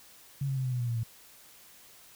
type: tone with pitch steps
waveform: sine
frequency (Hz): 138.59 / 134.8 / 131.11 / 127.53 / 124.04 / 120.65 / 117.35 / 114.14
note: C#3 / C#3 / C3 / C3 / B2 / B2 / A#2 / A#2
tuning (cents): 0 / -48 / +4 / -44 / +8 / -40 / +12 / -36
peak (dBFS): -28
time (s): 0.41-1.034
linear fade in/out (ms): 5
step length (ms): 78
effects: white hiss -55 dBFS RMS until 2.15 s